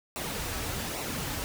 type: noise with flanger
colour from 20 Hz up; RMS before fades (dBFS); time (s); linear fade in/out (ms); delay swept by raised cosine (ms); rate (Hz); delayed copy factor
pink; -34; 0.16-1.44; 0; 0.6 to 5.8; 1.2; -0.55
effects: none